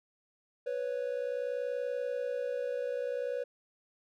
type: tone pair together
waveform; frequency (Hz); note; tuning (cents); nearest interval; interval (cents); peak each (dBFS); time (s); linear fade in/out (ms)
triangle; 493.9 / 554.4; B4 / C#5; 0 / 0; major second; 200; -32 / -34; 0.66-3.44; 10
effects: none